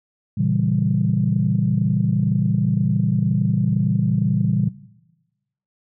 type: chord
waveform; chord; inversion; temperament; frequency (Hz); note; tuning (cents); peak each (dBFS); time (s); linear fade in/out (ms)
sine; A# diminished seventh; none; equal; 116.54 / 138.59 / 164.81 / 196; A#2 / C#3 / E3 / G3; 0 / 0 / 0 / 0; -22; 0.37-4.69; 10
effects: noise-tail reverb RT60 1.0 s tail -17 dB re dry + tanh soft clip ceiling -6 dBFS